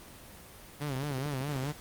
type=tone with vibrato; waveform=sawtooth; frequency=138.59 Hz; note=C#3; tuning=in tune; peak=-28 dBFS; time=0.8-1.73 s; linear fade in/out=20 ms; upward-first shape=sine; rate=4.7 Hz; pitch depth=130 cents each way
type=click train; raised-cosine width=2 ms; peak=-30 dBFS; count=10; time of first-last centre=0.96-1.637 s; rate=13.3 Hz
effects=pink hiss -50 dBFS RMS until 1.8 s + Opus 24 kbps